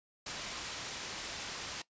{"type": "low-pass noise", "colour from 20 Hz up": "white", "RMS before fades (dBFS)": -42, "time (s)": [0.26, 1.82], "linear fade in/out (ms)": 5, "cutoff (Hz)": 6300, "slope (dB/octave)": 12, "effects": ["noise-tail reverb RT60 0.1 s tail -18 dB re dry", "resampled to 16000 Hz"]}